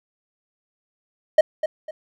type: tone with echo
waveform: triangle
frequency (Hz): 622.3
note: D#5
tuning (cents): 0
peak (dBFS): -6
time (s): 1.38-1.41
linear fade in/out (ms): 5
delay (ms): 250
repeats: 2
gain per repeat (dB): -11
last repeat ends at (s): 1.91
effects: none